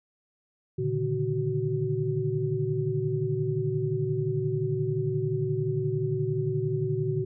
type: tone cluster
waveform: sine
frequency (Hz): 116.5 / 142.3 / 153.7 / 375.1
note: A#2 / C#3 / D#3 / F#4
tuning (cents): -1 / +46 / -21 / +24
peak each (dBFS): -31 / -30 / -33 / -29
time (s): 0.78-7.25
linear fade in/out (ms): 10
effects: none